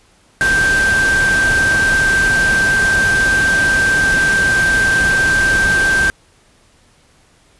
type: tone in noise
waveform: sine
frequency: 1568 Hz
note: G6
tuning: in tune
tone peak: -11 dBFS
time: 0.41-6.1 s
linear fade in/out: 0 ms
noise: pink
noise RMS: -21 dBFS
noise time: 0.41-6.1 s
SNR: +7 dB
effects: pink hiss -52 dBFS RMS until 7.59 s + resampled to 24000 Hz